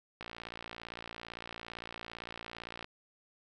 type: click train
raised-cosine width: 0.3 ms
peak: -26 dBFS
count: 153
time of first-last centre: 0.21-2.844 s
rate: 57.7 Hz
effects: none